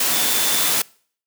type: tone in noise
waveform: sine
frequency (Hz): 3530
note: A7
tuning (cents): +5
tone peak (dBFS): -27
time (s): 0.12-0.72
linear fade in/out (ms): 5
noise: white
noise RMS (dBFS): -19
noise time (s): 0-0.82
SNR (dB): -11
effects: noise-tail reverb RT60 0.5 s tail -24 dB re dry + high-pass 150 Hz 12 dB/octave